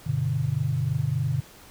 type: chord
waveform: sine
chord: G major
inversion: none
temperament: equal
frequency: 98 / 123.47 / 146.83 Hz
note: G2 / B2 / D3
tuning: 0 / 0 / 0 cents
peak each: -31 / -26 / -26 dBFS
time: 0.06-1.41 s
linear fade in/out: 10 ms
effects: pink hiss -49 dBFS RMS until 1.7 s